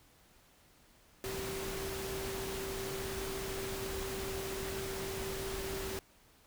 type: tone in noise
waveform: sine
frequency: 386.6 Hz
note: G4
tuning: 24 cents flat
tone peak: -40 dBFS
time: 1.24-5.99 s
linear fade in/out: 0 ms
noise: pink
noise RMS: -41 dBFS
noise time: 1.24-5.99 s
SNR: -2 dB
effects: pink hiss -64 dBFS RMS until 6.46 s